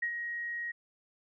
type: tone with ADSR envelope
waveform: sine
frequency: 1888 Hz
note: A#6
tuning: 22 cents sharp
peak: -28 dBFS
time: 0.02-0.72 s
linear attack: 8 ms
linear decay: 77 ms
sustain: -6 dB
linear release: 13 ms
effects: none